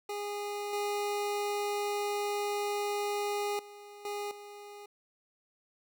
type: tone with level steps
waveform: 25% pulse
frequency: 410.7 Hz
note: G#4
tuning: 19 cents flat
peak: -31 / -27 / -44 / -31 / -42 dBFS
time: 0.09-4.86 s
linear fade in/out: 5 ms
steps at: 0.73 / 3.59 / 4.05 / 4.31 s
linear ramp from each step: 2 ms
effects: none